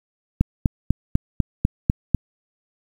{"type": "click train", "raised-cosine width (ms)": 5, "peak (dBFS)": -3, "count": 8, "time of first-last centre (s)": [0.41, 2.147], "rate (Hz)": 4.03, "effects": ["7-bit"]}